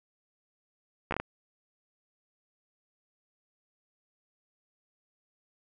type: slowing click train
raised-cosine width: 0.5 ms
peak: -16 dBFS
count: 5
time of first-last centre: 1.11-1.2 s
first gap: 13 ms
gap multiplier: 1.38
effects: none